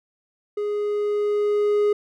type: tone with level ramp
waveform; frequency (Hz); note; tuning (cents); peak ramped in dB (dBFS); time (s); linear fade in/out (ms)
triangle; 415; G#4; -1; -21 to -14; 0.57-1.93; 5
effects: none